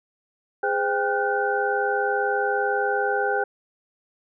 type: tone cluster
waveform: sine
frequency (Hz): 412.9 / 513 / 795 / 1442 / 1522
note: G#4 / C5 / G5 / F#6 / F#6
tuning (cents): -10 / -34 / +24 / -45 / +48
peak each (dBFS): -26 / -28 / -25 / -30 / -28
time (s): 0.63-3.44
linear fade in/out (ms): 5
effects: none